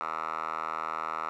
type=tone with band-pass filter; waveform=5% pulse; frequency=80 Hz; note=D#2; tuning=49 cents sharp; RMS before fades=-34 dBFS; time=0.01-1.29 s; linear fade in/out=0 ms; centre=1300 Hz; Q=8.3; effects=none